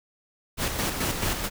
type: noise with tremolo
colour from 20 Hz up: pink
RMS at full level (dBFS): -26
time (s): 0.57-1.5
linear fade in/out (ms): 50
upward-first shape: square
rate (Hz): 4.6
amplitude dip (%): 45
effects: none